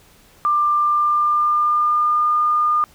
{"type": "tone with pitch glide", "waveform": "sine", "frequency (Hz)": [1189, 1213.3], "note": ["D6", "D#6"], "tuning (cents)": [21, -44], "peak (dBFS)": -14, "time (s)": [0.45, 2.84], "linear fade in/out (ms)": 0, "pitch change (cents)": 35, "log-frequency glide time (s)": [0.75, 2.35], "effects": ["pink hiss -51 dBFS RMS until 2.94 s"]}